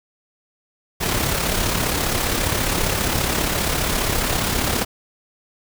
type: noise with amplitude modulation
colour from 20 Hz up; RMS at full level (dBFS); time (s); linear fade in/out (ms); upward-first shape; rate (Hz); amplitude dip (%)
pink; -19; 1-4.85; 20; sine; 34.9; 45
effects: none